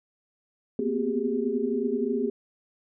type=tone cluster; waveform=sine; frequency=231.7 / 244.7 / 255.1 / 382 / 410.1 Hz; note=A#3 / B3 / C4 / G4 / G#4; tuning=-10 / -16 / -44 / -45 / -22 cents; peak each=-31 / -33 / -31 / -32 / -28 dBFS; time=0.79-2.3 s; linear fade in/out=2 ms; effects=none